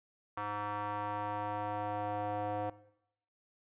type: tone with band-pass filter sweep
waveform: square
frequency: 103.83 Hz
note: G#2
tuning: in tune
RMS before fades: -37 dBFS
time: 0.37-2.7 s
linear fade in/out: 5 ms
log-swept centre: 1100 to 670 Hz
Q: 3.1
effects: noise-tail reverb RT60 0.8 s tail -18 dB re dry + resampled to 8000 Hz